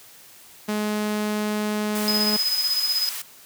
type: tone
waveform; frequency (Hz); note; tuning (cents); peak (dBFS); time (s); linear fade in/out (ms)
sawtooth; 211.1; G#3; +29; -19; 0.68-2.37; 10
type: high-pass noise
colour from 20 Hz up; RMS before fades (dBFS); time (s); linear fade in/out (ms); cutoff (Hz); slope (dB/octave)
white; -32; 1.95-3.22; 5; 960; 12
type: tone with tremolo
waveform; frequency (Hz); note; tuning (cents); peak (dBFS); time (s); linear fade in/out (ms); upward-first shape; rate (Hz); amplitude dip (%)
triangle; 5040; D#8; +21; -18; 2.08-3.09; 0; square; 16; 45
effects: white hiss -48 dBFS RMS until 3.45 s + high-pass 60 Hz 12 dB/octave